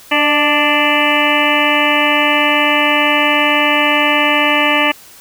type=harmonic tone with a mistuned harmonic; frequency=293.7 Hz; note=D4; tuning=in tune; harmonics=1 / 2 / 3 / 4 / 6 / 7 / 8 / 9 / 10; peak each=-19 / -19 / -19 / -19 / -19 / -19 / -19 / -19 / -19 dBFS; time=0.11-4.92 s; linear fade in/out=10 ms; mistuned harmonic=2; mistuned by=+34 cents; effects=white hiss -40 dBFS RMS until 5.2 s